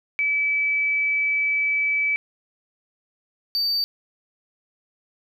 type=tone pair in turn; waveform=sine / triangle; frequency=2300 / 4610 Hz; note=D7 / D8; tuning=-37 / -33 cents; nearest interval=octave; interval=1204 cents; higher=second; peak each=-19 dBFS; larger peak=neither; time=0.19-2.16 / 3.55-3.84 s; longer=first; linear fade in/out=0 ms; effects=none